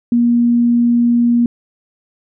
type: tone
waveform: sine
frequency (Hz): 237.9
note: A#3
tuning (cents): +35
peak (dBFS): -9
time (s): 0.12-1.46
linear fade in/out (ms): 2
effects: none